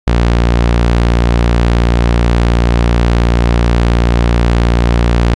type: tone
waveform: sawtooth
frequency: 58.6 Hz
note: A#1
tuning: 10 cents sharp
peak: -4 dBFS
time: 0.07-5.34 s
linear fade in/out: 0 ms
effects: low-pass 5000 Hz 12 dB/octave + AAC 64 kbps